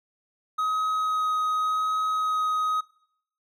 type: tone with vibrato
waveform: triangle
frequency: 1263 Hz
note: D#6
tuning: 26 cents sharp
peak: -21 dBFS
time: 0.58-2.81 s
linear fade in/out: 10 ms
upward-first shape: sine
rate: 0.88 Hz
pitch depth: 8 cents each way
effects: noise-tail reverb RT60 0.7 s tail -21 dB re dry